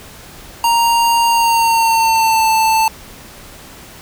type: tone with pitch glide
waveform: square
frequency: 932.3 to 886.1 Hz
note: A#5 to A5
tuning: 0 to +12 cents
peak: -11 dBFS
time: 0.64-2.88 s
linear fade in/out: 2 ms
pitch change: -88 cents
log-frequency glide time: 1.27-2.49 s
effects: pink hiss -37 dBFS RMS until 4.01 s